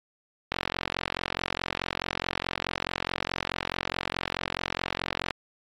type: click train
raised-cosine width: 0.3 ms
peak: -10 dBFS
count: 215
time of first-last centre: 0.52-5.307 s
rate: 44.7 Hz
effects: AAC 48 kbps